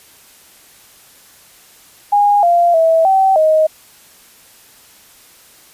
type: tone with pitch steps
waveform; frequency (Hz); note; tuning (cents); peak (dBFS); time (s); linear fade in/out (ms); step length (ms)
sine; 819 / 692 / 652 / 769 / 627; G#5 / F5 / E5 / G5 / D#5; -24 / -16 / -19 / -33 / +13; -8; 2.12-3.67; 10; 310
effects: white hiss -45 dBFS RMS until 5.73 s + resampled to 32000 Hz